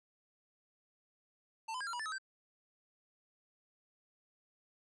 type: tone with pitch steps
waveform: square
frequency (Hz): 893 / 1012 / 1625 / 1374 / 969 / 1757 / 1275 / 1558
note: A5 / B5 / G#6 / F6 / B5 / A6 / D#6 / G6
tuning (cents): +25 / +42 / -38 / -29 / -33 / -3 / +42 / -11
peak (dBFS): -39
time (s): 1.68-2.184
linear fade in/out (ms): 10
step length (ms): 63
effects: resampled to 22050 Hz